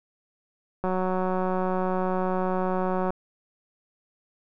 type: click train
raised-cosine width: 1 ms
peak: -14 dBFS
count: 420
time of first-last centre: 0.84-3.105 s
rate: 185 Hz
effects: none